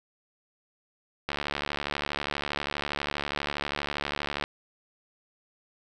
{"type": "click train", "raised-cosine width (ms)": 0.3, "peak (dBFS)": -13, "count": 229, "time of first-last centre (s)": [1.29, 4.439], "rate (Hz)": 72.4, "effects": []}